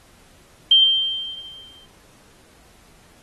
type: tone with exponential decay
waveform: sine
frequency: 3147 Hz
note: G7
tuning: 6 cents sharp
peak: -8 dBFS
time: 0.71-1.86 s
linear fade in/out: 5 ms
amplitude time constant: 250 ms
effects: pink hiss -53 dBFS RMS until 3.22 s + AAC 32 kbps